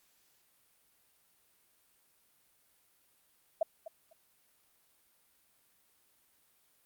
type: tone with echo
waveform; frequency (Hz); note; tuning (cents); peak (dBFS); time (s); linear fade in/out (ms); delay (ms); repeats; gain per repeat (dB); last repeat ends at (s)
sine; 652; E5; -19; -25; 3.61-3.63; 5; 250; 2; -15; 4.13
effects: white hiss -70 dBFS RMS until 6.85 s + Opus 48 kbps